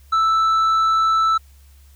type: tone with tanh clipping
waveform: sine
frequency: 1318.5 Hz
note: E6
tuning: in tune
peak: -15 dBFS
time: 0.12-1.38 s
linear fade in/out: 10 ms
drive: 5 dB
effects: added 69 Hz sine -45 dBFS peak until 1.95 s + white hiss -57 dBFS RMS until 1.95 s